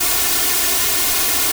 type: noise with comb filter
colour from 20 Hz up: white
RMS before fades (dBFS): -17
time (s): 0-1.52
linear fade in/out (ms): 10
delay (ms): 2.8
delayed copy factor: +1
effects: none